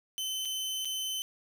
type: tone with dropouts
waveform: sawtooth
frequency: 3056 Hz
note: G7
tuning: 45 cents flat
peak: -29 dBFS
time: 0.18-1.22 s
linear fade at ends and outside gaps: 0 ms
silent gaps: 0.451-0.455 / 0.848-0.854 s
effects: none